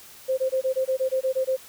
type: tone bursts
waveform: sine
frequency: 523.3 Hz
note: C5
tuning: in tune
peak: -20 dBFS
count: 11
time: 0.28-1.568 s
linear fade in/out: 20 ms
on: 98 ms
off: 21 ms
effects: white hiss -47 dBFS RMS until 1.68 s